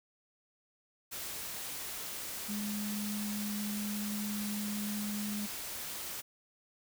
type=tone in noise; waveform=sine; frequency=207.7 Hz; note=G#3; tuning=in tune; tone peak=-35 dBFS; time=2.48-5.47 s; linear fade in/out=20 ms; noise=white; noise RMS=-41 dBFS; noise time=1.11-6.22 s; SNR=+3 dB; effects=none